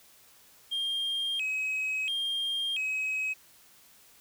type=tone with vibrato; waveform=sine; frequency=2858 Hz; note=F7; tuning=39 cents sharp; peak=-26 dBFS; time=0.71-3.34 s; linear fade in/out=20 ms; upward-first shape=square; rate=0.73 Hz; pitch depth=200 cents each way; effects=tanh soft clip ceiling -27 dBFS + white hiss -58 dBFS RMS until 4.2 s